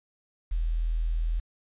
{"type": "tone with quantisation", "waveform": "sine", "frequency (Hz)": 40.92, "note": "E1", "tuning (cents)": -12, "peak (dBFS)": -24, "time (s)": [0.51, 1.4], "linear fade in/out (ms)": 10, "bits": 9, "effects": ["resampled to 8000 Hz"]}